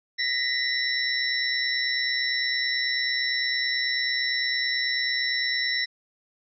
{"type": "tone cluster", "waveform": "sine", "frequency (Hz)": [1878, 2007, 3942, 5410], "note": ["A#6", "B6", "B7", "E8"], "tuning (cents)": [12, 27, -4, 44], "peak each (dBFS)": -29, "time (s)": [0.18, 5.86], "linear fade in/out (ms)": 20, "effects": []}